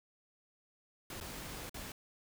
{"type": "noise with dropouts", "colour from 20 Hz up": "pink", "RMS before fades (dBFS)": -45, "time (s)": [1.1, 1.92], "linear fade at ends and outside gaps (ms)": 2, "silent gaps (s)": [[1.202, 1.21], [1.695, 1.743]], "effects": []}